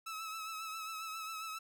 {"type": "tone with vibrato", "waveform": "sawtooth", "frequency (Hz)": 1300, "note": "E6", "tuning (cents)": -24, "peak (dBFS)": -37, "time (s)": [0.06, 1.59], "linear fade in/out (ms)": 10, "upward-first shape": "triangle", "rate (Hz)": 7.4, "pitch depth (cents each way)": 43, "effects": []}